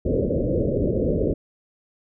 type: low-pass noise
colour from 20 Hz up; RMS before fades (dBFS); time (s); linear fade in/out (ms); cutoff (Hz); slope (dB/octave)
white; -22; 0.05-1.34; 10; 580; 96
effects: none